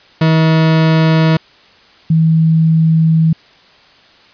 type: tone pair in turn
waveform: 40% pulse / sine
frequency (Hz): 160 / 161.21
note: D#3 / E3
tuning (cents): +49 / -38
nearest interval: unison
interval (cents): 13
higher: second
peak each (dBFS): -7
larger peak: neither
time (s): 0.21-1.37 / 2.1-3.33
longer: second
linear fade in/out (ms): 5
effects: white hiss -45 dBFS RMS until 4.33 s + resampled to 11025 Hz